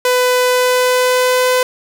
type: tone with pitch glide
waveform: sawtooth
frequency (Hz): 500 to 505.8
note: B4 to B4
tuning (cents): +21 to +41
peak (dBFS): -7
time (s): 0.05-1.63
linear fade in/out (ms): 2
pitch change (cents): +20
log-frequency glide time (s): 0.42-1.49
effects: none